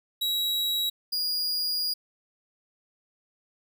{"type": "tone pair in turn", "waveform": "45% pulse", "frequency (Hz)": [3869, 4865], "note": ["B7", "D#8"], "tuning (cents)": [-36, -40], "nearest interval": "major third", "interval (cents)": 396, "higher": "second", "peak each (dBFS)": -25, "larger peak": "neither", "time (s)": [[0.21, 0.9], [1.12, 1.94]], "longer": "second", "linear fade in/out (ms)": 10, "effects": []}